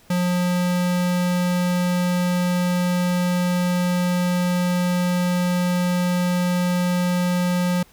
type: tone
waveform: square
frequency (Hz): 178.5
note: F3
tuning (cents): +38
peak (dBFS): -19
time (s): 0.1-7.83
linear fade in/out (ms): 5
effects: pink hiss -53 dBFS RMS until 7.92 s